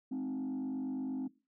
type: tone with frequency modulation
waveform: sine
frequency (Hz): 261.6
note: C4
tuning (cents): 0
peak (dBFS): -32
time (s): 0.11-1.28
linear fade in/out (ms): 10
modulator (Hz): 48.6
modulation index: 0.67
effects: noise-tail reverb RT60 0.3 s tail -20 dB re dry + tanh soft clip ceiling -33 dBFS